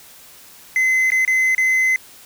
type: tone with dropouts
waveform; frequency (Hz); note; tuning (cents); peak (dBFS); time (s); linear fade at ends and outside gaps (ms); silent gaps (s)
triangle; 2047; C7; -38; -12; 0.76-1.96; 1; 1.103-1.119 / 1.25-1.277 / 1.549-1.58
effects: white hiss -44 dBFS RMS until 2.25 s